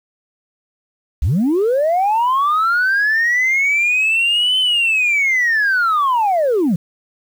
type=linear two-way sweep; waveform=sine; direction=up then down; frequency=52.6 to 3069 to 151.3 Hz; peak=-11 dBFS; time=1.22-6.76 s; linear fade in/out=5 ms; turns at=4.59 s; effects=tanh soft clip ceiling -10 dBFS + 7-bit